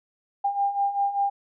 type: beating tone pair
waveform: sine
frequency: 797 / 802.1 Hz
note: G5 / G5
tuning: +28 / +40 cents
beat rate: 5.1 Hz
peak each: -28 / -23 dBFS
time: 0.44-1.3 s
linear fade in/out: 10 ms
effects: none